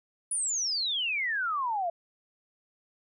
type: exponential sweep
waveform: sine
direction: down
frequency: 10020 to 659.3 Hz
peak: -27 dBFS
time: 0.31-1.9 s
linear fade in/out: 5 ms
effects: none